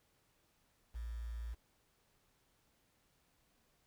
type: tone with quantisation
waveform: sine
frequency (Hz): 57.5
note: A#1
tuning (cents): -23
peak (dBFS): -40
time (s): 0.94-1.55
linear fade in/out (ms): 20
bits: 10
effects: pink hiss -75 dBFS RMS until 3.86 s